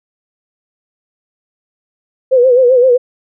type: tone with vibrato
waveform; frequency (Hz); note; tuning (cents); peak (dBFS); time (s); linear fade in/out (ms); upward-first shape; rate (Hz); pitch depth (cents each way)
sine; 503; B4; +32; -5; 2.31-2.98; 20; sine; 7.7; 84
effects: none